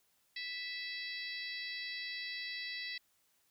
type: harmonic tone with a mistuned harmonic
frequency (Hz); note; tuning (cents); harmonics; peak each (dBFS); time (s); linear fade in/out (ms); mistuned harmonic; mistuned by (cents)
659.3; E5; 0; 3 / 4 / 5 / 6 / 7 / 8; -43 / -48 / -52 / -45 / -47 / -52; 0.36-2.98; 5; 4; -18
effects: white hiss -74 dBFS RMS until 3.5 s